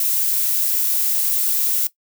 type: noise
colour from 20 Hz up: violet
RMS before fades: -19 dBFS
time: 0-1.87 s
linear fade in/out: 2 ms
effects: noise-tail reverb RT60 0.1 s tail -17 dB re dry